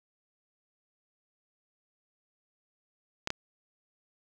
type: clicks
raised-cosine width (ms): 0.2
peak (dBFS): -13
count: 2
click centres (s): 3.274 / 3.304
effects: none